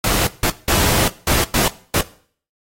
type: noise bursts at uneven times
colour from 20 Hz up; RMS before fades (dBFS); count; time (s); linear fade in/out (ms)
pink; -17; 6; 0.04-0.27 / 0.43-0.5 / 0.68-1.08 / 1.27-1.44 / 1.54-1.68 / 1.94-2.01; 2
effects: noise-tail reverb RT60 0.5 s tail -18 dB re dry + AAC 48 kbps